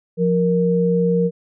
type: tone pair together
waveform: sine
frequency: 175.77 / 467.5 Hz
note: F3 / A#4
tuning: +11 / +5 cents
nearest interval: octave + perfect fourth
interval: 1694 cents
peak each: -17 dBFS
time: 0.17-1.31 s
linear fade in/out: 50 ms
effects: none